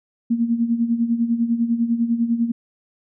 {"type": "tone with tremolo", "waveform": "sine", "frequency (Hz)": 233.1, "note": "A#3", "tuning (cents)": 0, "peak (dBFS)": -14, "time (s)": [0.3, 2.52], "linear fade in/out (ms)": 10, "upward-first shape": "sine", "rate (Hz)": 10, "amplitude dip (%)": 70, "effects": []}